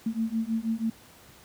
sine beating tone pair, 221.8 / 228 Hz, A3 / A#3, +14 / -38 cents, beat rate 6.2 Hz, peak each -29 dBFS, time 0.06-0.9 s, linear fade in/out 5 ms, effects pink hiss -53 dBFS RMS until 1.44 s + high-pass 60 Hz 12 dB/octave

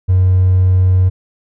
triangle tone with hard clipping, 92.5 Hz, F#2, in tune, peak -8 dBFS, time 0.08-1.1 s, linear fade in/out 20 ms, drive 4 dB, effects none

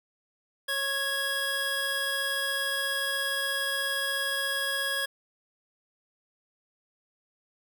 25% pulse tone pair together, 548.1 / 1661.2 Hz, C#5 / G#6, -20 / 0 cents, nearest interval octave + perfect fifth, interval 1920 cents, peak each -32 / -24 dBFS, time 0.68-5.06 s, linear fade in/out 10 ms, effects none

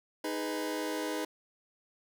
sawtooth chord, G# minor, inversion second, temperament just, 311.5 / 415.3 / 498.4 Hz, D#4 / G#4 / B4, +2 / 0 / +16 cents, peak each -31 / -35 / -34 dBFS, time 0.24-1.25 s, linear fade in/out 5 ms, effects none

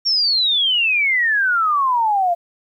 sine exponential sweep, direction down, 5588 to 675 Hz, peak -14 dBFS, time 0.05-2.35 s, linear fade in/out 20 ms, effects 9-bit

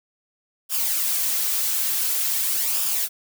blue noise with flanger, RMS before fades -23 dBFS, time 0.69-3.09 s, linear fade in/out 50 ms, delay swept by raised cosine 0.48 to 4.28 ms, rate 0.47 Hz, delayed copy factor -0.5, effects none

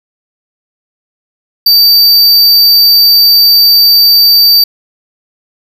square tone, 4635 Hz, D8, 24 cents flat, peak -3 dBFS, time 1.66-4.64 s, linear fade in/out 5 ms, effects none

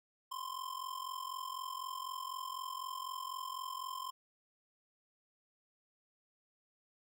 square ring-modulated tone, 1046.5 Hz, C6, in tune, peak -38 dBFS, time 0.31-4.11 s, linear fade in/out 10 ms, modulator 22 Hz, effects none

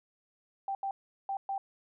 sine tone bursts at uneven times, 784 Hz, G5, in tune, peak -31 dBFS, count 4, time 0.68-0.75 / 0.83-0.91 / 1.29-1.37 / 1.49-1.58 s, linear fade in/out 2 ms, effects none

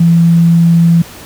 sine tone, 168.1 Hz, E3, 34 cents sharp, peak -4 dBFS, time 0-1.02 s, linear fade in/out 5 ms, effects pink hiss -32 dBFS RMS until 1.25 s + high-pass 60 Hz 12 dB/octave

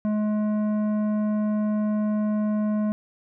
sine tone with tanh clipping, 211.7 Hz, G#3, 33 cents sharp, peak -23 dBFS, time 0.05-2.92 s, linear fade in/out 0 ms, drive 11 dB, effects none

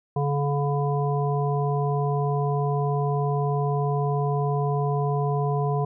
harmonic tone, 142.8 Hz, D3, 48 cents flat, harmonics 1 / 3 / 5 / 7, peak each -23 / -28 / -30 / -32 dBFS, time 0.16-5.85 s, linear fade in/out 5 ms, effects none

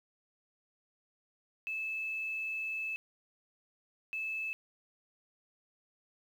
sine tone bursts at uneven times, 2616 Hz, E7, 14 cents flat, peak -34 dBFS, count 2, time 1.67-2.96 / 4.13-4.53 s, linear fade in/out 0 ms, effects 10-bit

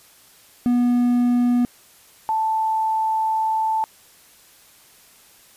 triangle / sine tone pair in turn, 243.5 / 880.4 Hz, B3 / A5, -24 / +1 cents, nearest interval octave + minor seventh, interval 2225 cents, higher second, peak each -13 / -18 dBFS, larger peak first, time 0.66-1.65 / 2.29-3.84 s, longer second, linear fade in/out 0 ms, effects white hiss -51 dBFS RMS until 5.56 s + resampled to 32000 Hz

